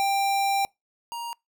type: tone pair in turn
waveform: square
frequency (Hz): 790 / 939.5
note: G5 / A#5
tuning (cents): +13 / +13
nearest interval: minor third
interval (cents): 300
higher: second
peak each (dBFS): -22 / -32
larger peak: first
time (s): 0-0.65 / 1.12-1.33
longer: first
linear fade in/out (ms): 0
effects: noise-tail reverb RT60 0.2 s tail -26 dB re dry